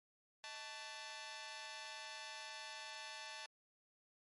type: tone with amplitude modulation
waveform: 10% pulse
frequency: 880 Hz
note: A5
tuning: in tune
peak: -35 dBFS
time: 0.44-3.46 s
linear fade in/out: 0 ms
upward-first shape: sine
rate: 252 Hz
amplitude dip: 100%
effects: MP3 48 kbps